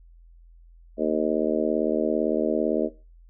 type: harmonic tone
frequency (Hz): 77.78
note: D#2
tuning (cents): 0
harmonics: 3 / 4 / 5 / 6 / 7 / 8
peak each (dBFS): -28 / -28 / -28 / -28 / -28 / -28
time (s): 0.97-2.9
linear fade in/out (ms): 50
effects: noise-tail reverb RT60 0.3 s tail -18 dB re dry + added 42 Hz sine -48 dBFS peak until 3.29 s